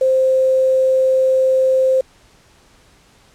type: tone with quantisation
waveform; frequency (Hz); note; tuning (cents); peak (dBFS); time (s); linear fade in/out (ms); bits
sine; 523.3; C5; 0; -11; 0.01-2.01; 5; 6
effects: pink hiss -51 dBFS RMS until 3.34 s + low-pass 9000 Hz 12 dB/octave